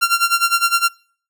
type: tone with tremolo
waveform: sawtooth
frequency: 1377 Hz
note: F6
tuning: 25 cents flat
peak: -7 dBFS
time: 0.01-0.89 s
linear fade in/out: 20 ms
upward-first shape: sine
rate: 9.8 Hz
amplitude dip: 85%
effects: noise-tail reverb RT60 0.5 s tail -26 dB re dry